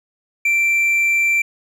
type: tone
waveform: triangle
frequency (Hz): 2349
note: D7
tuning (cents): 0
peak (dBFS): -12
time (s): 0.45-1.42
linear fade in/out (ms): 5
effects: none